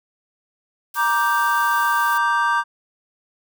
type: noise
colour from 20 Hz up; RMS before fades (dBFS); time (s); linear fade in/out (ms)
blue; -34; 0.94-2.18; 5
type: chord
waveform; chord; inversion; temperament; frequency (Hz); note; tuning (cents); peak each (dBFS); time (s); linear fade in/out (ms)
triangle; G minor; first; just; 940.8 / 1176 / 1568; Bb5 / D6 / G6; +16 / +2 / 0; -19; 0.95-2.64; 50
effects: none